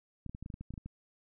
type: clicks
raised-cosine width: 5 ms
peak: -30 dBFS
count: 12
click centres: 0.263 / 0.295 / 0.349 / 0.426 / 0.461 / 0.502 / 0.541 / 0.61 / 0.706 / 0.739 / 0.778 / 0.86 s
effects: none